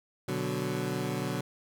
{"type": "chord", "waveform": "20% pulse", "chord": "B minor", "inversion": "none", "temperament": "equal", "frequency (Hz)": [123.47, 146.83, 185], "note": ["B2", "D3", "F#3"], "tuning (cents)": [0, 0, 0], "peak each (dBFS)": -30, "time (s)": [0.28, 1.41], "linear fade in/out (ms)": 5, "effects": []}